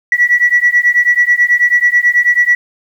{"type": "beating tone pair", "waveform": "sine", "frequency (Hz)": [1939, 1948.2], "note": ["B6", "B6"], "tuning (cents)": [-32, -24], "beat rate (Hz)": 9.2, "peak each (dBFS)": -10, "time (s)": [0.12, 2.55], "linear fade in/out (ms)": 2, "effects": ["tanh soft clip ceiling 0 dBFS", "7-bit"]}